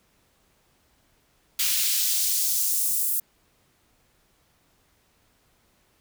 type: noise with high-pass filter sweep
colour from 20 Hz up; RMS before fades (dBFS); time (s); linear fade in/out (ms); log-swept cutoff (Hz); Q
white; -24; 1.59-3.2; 5; 2500 to 11000; 0.99
effects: pink hiss -65 dBFS RMS until 6 s